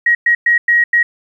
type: tone bursts at uneven times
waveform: sine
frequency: 1895 Hz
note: A#6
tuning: 28 cents sharp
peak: -8 dBFS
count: 5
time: 0.06-0.15 / 0.26-0.35 / 0.46-0.58 / 0.68-0.84 / 0.93-1.03 s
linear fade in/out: 5 ms
effects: 8-bit

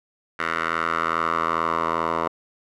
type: tone with band-pass filter sweep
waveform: 10% pulse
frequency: 82.41 Hz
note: E2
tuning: in tune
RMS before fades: -24 dBFS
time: 0.39-2.28 s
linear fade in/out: 5 ms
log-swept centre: 1600 to 910 Hz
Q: 3.2
effects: none

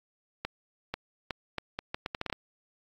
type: accelerating click train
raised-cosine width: 0.3 ms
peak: -16 dBFS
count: 12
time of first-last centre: 0.45-2.327 s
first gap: 490 ms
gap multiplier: 0.75
effects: AAC 64 kbps

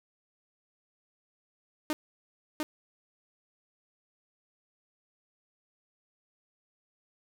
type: tone with echo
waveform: sawtooth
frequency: 305.4 Hz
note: D#4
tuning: 32 cents flat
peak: -24 dBFS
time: 1.9-1.93 s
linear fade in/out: 0 ms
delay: 700 ms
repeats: 1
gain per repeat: -2 dB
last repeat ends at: 2.63 s
effects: none

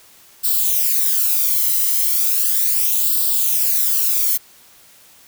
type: noise with flanger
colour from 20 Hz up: violet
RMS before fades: -17 dBFS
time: 0.43-4.38 s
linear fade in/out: 20 ms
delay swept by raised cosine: 0.23 to 1 ms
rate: 0.36 Hz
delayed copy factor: +0.65
effects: white hiss -48 dBFS RMS until 5.27 s

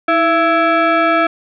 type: tone with frequency modulation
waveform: sine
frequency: 322.4 Hz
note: E4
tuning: 38 cents flat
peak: -10 dBFS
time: 0.08-1.27 s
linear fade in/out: 5 ms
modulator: 995 Hz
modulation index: 1.7
effects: none

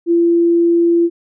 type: tone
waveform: sine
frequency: 340.2 Hz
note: F4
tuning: 45 cents flat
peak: -9 dBFS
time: 0.06-1.1 s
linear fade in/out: 50 ms
effects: none

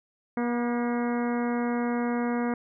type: harmonic tone with a mistuned harmonic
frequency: 240 Hz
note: B3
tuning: 49 cents flat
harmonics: 1 / 2 / 3 / 4 / 5 / 6 / 7 / 8 / 9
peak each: -26 / -32 / -36 / -38 / -40 / -42 / -43 / -44 / -45 dBFS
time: 0.37-2.54 s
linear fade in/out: 2 ms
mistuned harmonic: 7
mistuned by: -50 cents
effects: none

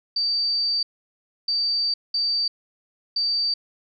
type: tone bursts at uneven times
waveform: sine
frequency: 4631 Hz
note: D8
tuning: 25 cents flat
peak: -20 dBFS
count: 4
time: 0.16-0.83 / 1.48-1.94 / 2.14-2.48 / 3.16-3.54 s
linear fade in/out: 5 ms
effects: none

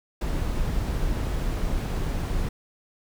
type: noise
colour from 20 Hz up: brown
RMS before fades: -26 dBFS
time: 0.21-2.49 s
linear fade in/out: 5 ms
effects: none

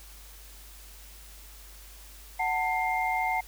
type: tone cluster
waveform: sine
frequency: 742 / 895 / 2111 Hz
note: F#5 / A5 / C7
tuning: +5 / +29 / +15 cents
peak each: -29 / -30 / -30 dBFS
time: 2.39-3.41 s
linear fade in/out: 10 ms
effects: added 50 Hz sine -48 dBFS peak until 3.47 s + white hiss -51 dBFS RMS until 3.47 s

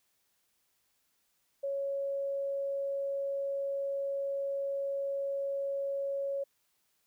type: tone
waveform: sine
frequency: 554.4 Hz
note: C#5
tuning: in tune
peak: -31 dBFS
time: 1.63-6.44 s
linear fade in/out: 10 ms
effects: white hiss -75 dBFS RMS until 7.06 s

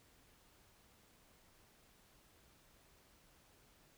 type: silence
effects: pink hiss -68 dBFS RMS until 3.97 s

